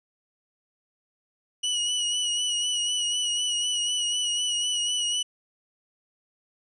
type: tone with vibrato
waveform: sawtooth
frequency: 2930 Hz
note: F#7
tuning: 18 cents flat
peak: -21 dBFS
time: 1.63-5.23 s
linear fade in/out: 10 ms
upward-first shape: sine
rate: 4 Hz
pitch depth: 33 cents each way
effects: resampled to 22050 Hz